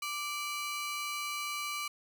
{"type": "ring-modulated tone", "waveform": "sawtooth", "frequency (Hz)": 1755, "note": "A6", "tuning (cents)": -5, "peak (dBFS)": -28, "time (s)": [0.02, 1.88], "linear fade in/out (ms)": 5, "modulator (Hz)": 579, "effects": []}